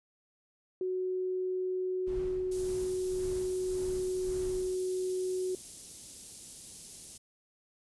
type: tone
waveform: sine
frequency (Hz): 370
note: F#4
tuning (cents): 0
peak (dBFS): -30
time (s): 0.81-5.55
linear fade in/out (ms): 2
type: noise with tremolo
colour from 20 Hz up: brown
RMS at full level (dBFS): -42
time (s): 2.06-4.76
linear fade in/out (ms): 20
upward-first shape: sine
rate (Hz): 1.8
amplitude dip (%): 65
type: band-stop noise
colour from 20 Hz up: white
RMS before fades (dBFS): -45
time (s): 2.51-7.18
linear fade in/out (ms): 10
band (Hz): 340 to 5400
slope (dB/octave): 12
effects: resampled to 24000 Hz